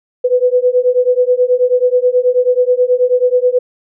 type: beating tone pair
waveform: sine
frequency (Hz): 493.9 / 503.2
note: B4 / B4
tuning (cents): 0 / +32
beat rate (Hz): 9.3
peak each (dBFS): -12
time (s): 0.24-3.59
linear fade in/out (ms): 10
effects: none